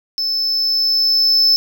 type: tone with level ramp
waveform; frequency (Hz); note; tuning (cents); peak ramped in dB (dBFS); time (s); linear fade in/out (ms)
triangle; 5260; E8; -5; -16 to -8; 0.18-1.56; 0
effects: none